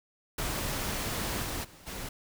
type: noise with level steps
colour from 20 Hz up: pink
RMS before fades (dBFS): -33 / -35 / -53 / -39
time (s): 0.38-2.09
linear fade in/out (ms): 5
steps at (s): 1.42 / 1.63 / 1.86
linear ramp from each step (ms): 20
effects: none

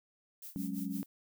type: noise with tremolo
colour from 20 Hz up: violet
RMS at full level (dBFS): -46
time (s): 0.42-1.06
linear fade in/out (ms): 2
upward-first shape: sine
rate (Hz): 5.9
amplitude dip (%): 85
type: chord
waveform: sine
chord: F# suspended second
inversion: none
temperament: equal with one note detuned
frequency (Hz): 185 / 207.7 / 276.2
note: F#3 / G#3 / C#4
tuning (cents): 0 / 0 / -6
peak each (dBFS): -39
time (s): 0.56-1.03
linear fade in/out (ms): 0
effects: none

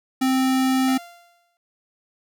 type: tone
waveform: square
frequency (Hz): 261.6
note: C4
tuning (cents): 0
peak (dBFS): -18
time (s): 0.21-0.98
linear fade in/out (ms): 10
type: tone with exponential decay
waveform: sawtooth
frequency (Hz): 693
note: F5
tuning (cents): -14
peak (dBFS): -27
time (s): 0.88-1.57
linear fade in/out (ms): 1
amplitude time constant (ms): 150
effects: none

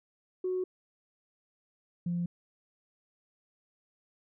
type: tone pair in turn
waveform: sine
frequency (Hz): 368.6 / 173.57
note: F#4 / F3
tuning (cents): -7 / -10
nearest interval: octave + minor second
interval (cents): 1303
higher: first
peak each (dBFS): -28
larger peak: neither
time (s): 0.44-0.64 / 2.06-2.26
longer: neither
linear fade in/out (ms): 5
effects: tanh soft clip ceiling -24 dBFS

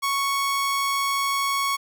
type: tone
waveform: sawtooth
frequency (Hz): 1108.7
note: C#6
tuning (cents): 0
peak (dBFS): -18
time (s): 0.02-1.77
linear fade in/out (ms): 20
effects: none

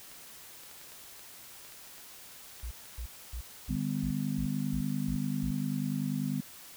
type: clicks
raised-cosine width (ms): 0.2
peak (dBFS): -34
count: 11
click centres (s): 0.116 / 0.635 / 0.713 / 0.814 / 0.92 / 1.194 / 1.649 / 1.722 / 1.981 / 2.6 / 2.856
type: tone bursts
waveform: sine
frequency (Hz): 58.9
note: A#1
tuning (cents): +19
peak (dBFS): -35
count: 9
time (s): 2.63-5.51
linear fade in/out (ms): 5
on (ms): 80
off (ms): 270
type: harmonic tone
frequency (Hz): 50.2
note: G1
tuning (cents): +42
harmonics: 3 / 4 / 5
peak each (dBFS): -34 / -34 / -34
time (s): 3.69-6.41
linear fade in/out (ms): 10
effects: white hiss -50 dBFS RMS until 6.76 s

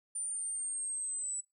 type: exponential sweep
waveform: sine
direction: down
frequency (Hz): 9200 to 7902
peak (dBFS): -32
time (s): 0.15-1.41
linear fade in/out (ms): 10
effects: noise-tail reverb RT60 0.2 s tail -23 dB re dry + tanh soft clip ceiling -33 dBFS

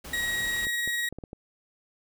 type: noise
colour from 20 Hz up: pink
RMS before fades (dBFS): -41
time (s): 0.04-0.66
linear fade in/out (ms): 10
type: tone with tremolo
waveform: 35% pulse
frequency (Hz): 1900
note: A#6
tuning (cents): +33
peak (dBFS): -24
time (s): 0.13-1.09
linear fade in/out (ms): 5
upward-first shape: sine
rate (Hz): 20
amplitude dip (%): 25
type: clicks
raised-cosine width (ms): 2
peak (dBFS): -26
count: 6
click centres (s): 0.669 / 0.876 / 1.126 / 1.186 / 1.238 / 1.331
effects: none

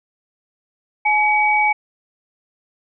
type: tone pair together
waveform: sine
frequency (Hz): 846.8 / 2268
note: G#5 / C#7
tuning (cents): +33 / +39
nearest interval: octave + perfect fourth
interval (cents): 1706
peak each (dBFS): -16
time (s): 1.05-1.73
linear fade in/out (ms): 10
effects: none

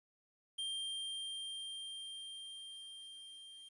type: tone with level ramp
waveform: square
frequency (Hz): 3180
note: G7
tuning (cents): +24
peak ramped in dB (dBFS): -38 to -53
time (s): 0.58-3.69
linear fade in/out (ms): 10
effects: resampled to 24000 Hz + 12-bit

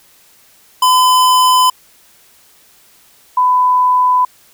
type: tone pair in turn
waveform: square / sine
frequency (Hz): 1013 / 1000.8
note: B5 / B5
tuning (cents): +44 / +23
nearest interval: unison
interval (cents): 21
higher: first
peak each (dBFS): -8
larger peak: neither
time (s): 0.82-1.7 / 3.37-4.25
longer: neither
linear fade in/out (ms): 5
effects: white hiss -48 dBFS RMS until 4.53 s

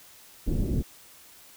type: low-pass noise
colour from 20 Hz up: pink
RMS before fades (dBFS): -26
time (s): 0.46-0.83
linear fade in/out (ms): 20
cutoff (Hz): 370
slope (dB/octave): 24
effects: white hiss -52 dBFS RMS until 1.56 s

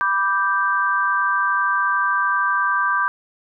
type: chord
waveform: sine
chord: G major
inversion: first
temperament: equal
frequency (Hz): 987.8 / 1174.7 / 1568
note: B5 / D6 / G6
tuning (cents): 0 / 0 / 0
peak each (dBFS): -24 / -20 / -20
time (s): 0.01-3.08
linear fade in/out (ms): 0
effects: none

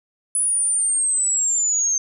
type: linear sweep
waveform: sine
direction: down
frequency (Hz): 9956 to 6290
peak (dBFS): -17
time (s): 0.35-1.98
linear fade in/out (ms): 2
effects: none

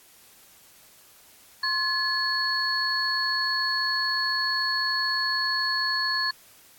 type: tone cluster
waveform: sine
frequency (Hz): 1056 / 1711 / 4378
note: C6 / A6 / C#8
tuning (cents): +16 / -49 / -22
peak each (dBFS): -31 / -27 / -26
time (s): 1.63-6.31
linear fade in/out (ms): 5
effects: white hiss -54 dBFS RMS until 6.78 s + AAC 64 kbps

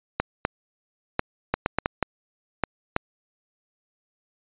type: clicks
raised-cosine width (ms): 0.5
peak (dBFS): -6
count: 10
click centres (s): 0.2 / 0.451 / 1.194 / 1.54 / 1.661 / 1.786 / 1.859 / 2.027 / 2.637 / 2.964
effects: resampled to 8000 Hz

